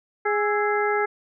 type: harmonic tone with a mistuned harmonic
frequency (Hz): 415.3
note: G#4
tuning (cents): 0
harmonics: 1 / 2 / 3 / 4 / 5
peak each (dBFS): -23 / -26 / -28 / -29 / -30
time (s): 0.25-1.06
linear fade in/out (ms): 10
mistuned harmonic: 3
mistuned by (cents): +100
effects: none